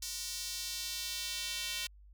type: tone with high-pass filter sweep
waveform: square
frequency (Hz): 207.7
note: G#3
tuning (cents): 0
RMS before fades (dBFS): -39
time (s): 0.02-1.87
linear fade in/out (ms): 5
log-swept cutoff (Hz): 5300 to 3000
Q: 1.5
effects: added 50 Hz sine -54 dBFS peak until 2.13 s